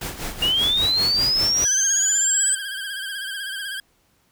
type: noise with tremolo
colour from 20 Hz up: pink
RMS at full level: -28 dBFS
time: 0.01-1.65 s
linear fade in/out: 5 ms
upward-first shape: sine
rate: 5.1 Hz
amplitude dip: 70%
type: linear sweep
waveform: sine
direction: up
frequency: 2807 to 8110 Hz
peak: -17 dBFS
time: 0.42-2.55 s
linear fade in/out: 5 ms
type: tone with vibrato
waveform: 25% pulse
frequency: 1592 Hz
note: G6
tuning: 26 cents sharp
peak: -24 dBFS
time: 1.65-3.8 s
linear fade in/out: 2 ms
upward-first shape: sine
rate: 16 Hz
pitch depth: 64 cents each way
effects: pink hiss -63 dBFS RMS until 4.31 s